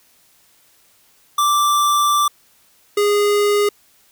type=tone pair in turn; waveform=square; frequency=1173 / 411.7 Hz; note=D6 / G#4; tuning=-2 / -15 cents; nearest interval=octave + tritone; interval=1813 cents; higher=first; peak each=-14 dBFS; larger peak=neither; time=1.38-2.28 / 2.97-3.69 s; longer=first; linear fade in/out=5 ms; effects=white hiss -55 dBFS RMS until 4.11 s

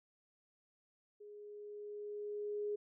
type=tone with level ramp; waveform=sine; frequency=415.3 Hz; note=G#4; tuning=in tune; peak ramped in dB=-51 to -35 dBFS; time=1.2-2.76 s; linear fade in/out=10 ms; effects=none

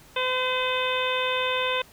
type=harmonic tone; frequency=510 Hz; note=C5; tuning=44 cents flat; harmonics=1 / 2 / 3 / 4 / 5 / 6 / 7; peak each=-28 / -29 / -33 / -35 / -30 / -35 / -31 dBFS; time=0.16-1.82 s; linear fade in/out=5 ms; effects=pink hiss -52 dBFS RMS until 1.92 s

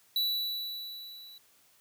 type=tone with level ramp; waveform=square; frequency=3945 Hz; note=B7; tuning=3 cents flat; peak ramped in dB=-26 to -49 dBFS; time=0.16-1.38 s; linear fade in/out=2 ms; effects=white hiss -64 dBFS RMS until 1.8 s + high-pass 60 Hz 12 dB/octave

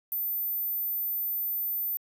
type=tone; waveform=sine; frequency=14080 Hz; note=A9; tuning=in tune; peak=-25 dBFS; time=0.12-1.97 s; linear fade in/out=0 ms; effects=tanh soft clip ceiling -27 dBFS

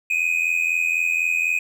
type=tone pair together; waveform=triangle; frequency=2459 / 2543 Hz; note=D#7 / D#7; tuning=-21 / +37 cents; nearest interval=minor second; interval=58 cents; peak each=-20 dBFS; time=0.1-1.59 s; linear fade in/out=5 ms; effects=none

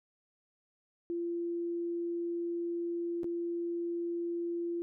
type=tone with dropouts; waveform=sine; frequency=342.5 Hz; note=F4; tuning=34 cents flat; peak=-32 dBFS; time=1.1-4.82 s; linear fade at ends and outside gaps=0 ms; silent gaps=3.233-3.243 s; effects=none

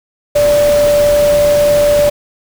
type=tone in noise; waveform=sine; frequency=585 Hz; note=D5; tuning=7 cents flat; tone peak=-7 dBFS; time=0.35-2.1 s; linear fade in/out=10 ms; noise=pink; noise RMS=-21 dBFS; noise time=0.35-2.1 s; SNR=+11 dB; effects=none

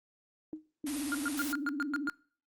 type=tone with exponential decay; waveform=sine; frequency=311.1 Hz; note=D#4; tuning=in tune; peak=-33 dBFS; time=0.53-0.66 s; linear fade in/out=1 ms; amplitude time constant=27 ms
type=tone with vibrato; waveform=sine; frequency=288 Hz; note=D4; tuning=34 cents flat; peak=-33 dBFS; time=0.84-2.09 s; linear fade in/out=2 ms; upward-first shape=triangle; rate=18 Hz; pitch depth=150 cents each way
type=band-stop noise; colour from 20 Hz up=white; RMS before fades=-39 dBFS; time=0.86-1.53 s; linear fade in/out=10 ms; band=120 to 480 Hz; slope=96 dB/octave
type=tone bursts; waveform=triangle; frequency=1413 Hz; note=F6; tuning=20 cents sharp; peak=-28 dBFS; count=8; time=1.12-2.098 s; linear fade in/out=0 ms; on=26 ms; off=110 ms
effects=noise-tail reverb RT60 0.5 s tail -25 dB re dry + Opus 32 kbps

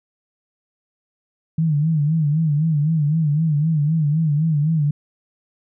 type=tone with vibrato; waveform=sine; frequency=153.9 Hz; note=D#3; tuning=19 cents flat; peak=-15 dBFS; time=1.58-4.91 s; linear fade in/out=5 ms; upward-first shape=sine; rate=3.9 Hz; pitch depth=110 cents each way; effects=none

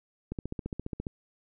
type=click train; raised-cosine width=3 ms; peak=-21 dBFS; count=12; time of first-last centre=0.32-1.068 s; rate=14.7 Hz; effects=none

